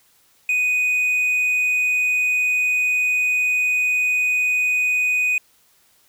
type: tone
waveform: triangle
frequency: 2489 Hz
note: D#7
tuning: in tune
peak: -15 dBFS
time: 0.49-5.38 s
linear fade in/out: 2 ms
effects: white hiss -58 dBFS RMS until 6.08 s